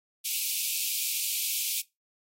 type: high-pass noise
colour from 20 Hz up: white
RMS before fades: -30 dBFS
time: 0.24-1.82 s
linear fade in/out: 20 ms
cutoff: 2300 Hz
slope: 96 dB/octave
effects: noise-tail reverb RT60 0.2 s tail -20 dB re dry + AAC 48 kbps